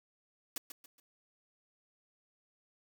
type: noise with echo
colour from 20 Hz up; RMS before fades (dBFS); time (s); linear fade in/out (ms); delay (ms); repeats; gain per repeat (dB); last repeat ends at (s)
white; -38; 0.56-0.58; 2; 140; 3; -9; 1
effects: none